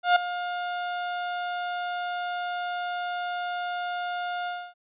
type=tone with ADSR envelope; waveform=30% pulse; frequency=710 Hz; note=F5; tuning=28 cents sharp; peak=-12 dBFS; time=0.03-4.74 s; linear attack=130 ms; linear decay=6 ms; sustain=-14 dB; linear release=270 ms; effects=resampled to 8000 Hz